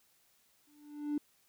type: tone with exponential growth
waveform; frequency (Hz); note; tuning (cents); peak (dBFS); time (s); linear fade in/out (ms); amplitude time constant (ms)
triangle; 294.7; D4; +6; -25; 0.67-1.18; 5; 110
effects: tanh soft clip ceiling -27 dBFS + white hiss -70 dBFS RMS until 1.48 s

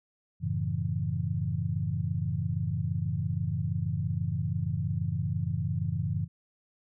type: chord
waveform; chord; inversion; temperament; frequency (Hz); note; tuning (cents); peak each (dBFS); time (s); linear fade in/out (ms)
sine; F# minor seventh; none; equal; 92.5 / 110 / 138.59 / 164.81; F#2 / A2 / C#3 / E3; 0 / 0 / 0 / 0; -33; 0.4-6.28; 50
effects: none

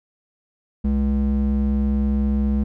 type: ring-modulated tone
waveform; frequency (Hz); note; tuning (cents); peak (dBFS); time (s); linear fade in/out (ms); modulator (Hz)
triangle; 137.6; C#3; -12; -12; 0.84-2.64; 10; 72.6
effects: none

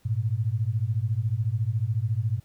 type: beating tone pair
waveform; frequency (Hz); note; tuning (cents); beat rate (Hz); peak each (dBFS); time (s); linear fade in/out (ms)
sine; 103.83 / 117.83; G#2 / A#2; 0 / +19; 14; -26; 0.05-2.4; 10
effects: pink hiss -63 dBFS RMS until 2.44 s

